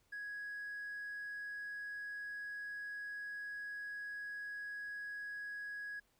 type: tone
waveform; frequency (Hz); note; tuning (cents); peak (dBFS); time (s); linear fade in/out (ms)
triangle; 1664; G#6; +3; -39; 0.12-6; 10
effects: tanh soft clip ceiling -38 dBFS + pink hiss -75 dBFS RMS until 6.19 s